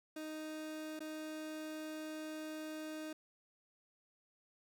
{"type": "tone with dropouts", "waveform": "30% pulse", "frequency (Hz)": 310.7, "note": "D#4", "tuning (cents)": -2, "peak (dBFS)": -40, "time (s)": [0.16, 3.13], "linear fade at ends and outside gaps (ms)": 5, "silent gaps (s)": [0.993, 1.004], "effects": []}